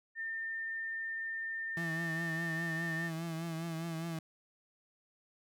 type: tone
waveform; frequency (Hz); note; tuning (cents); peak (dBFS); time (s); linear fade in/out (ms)
sine; 1806; A6; +45; -36; 0.15-3.11; 50
type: tone with vibrato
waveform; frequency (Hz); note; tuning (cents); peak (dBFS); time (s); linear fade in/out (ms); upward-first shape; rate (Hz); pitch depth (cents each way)
35% pulse; 164.81; E3; 0; -35; 1.77-4.19; 2; triangle; 4.9; 56
effects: none